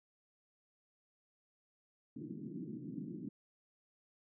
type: band-pass noise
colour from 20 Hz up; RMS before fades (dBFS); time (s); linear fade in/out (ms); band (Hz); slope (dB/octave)
white; -45; 2.16-3.29; 5; 140 to 320; 48
effects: none